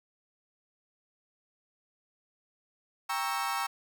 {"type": "chord", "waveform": "35% pulse", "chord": "G diminished seventh", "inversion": "none", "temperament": "equal with one note detuned", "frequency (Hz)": [793.6, 932.3, 1108.7, 1318.5], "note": ["G5", "Bb5", "Db6", "Fb6"], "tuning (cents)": [21, 0, 0, 0], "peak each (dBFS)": -34, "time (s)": [3.09, 3.67], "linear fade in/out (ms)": 10, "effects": []}